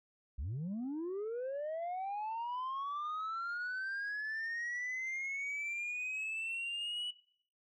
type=linear sweep; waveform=sine; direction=up; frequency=55 to 2960 Hz; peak=-34 dBFS; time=0.38-7.11 s; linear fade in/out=10 ms; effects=noise-tail reverb RT60 0.6 s tail -21 dB re dry + tanh soft clip ceiling -35 dBFS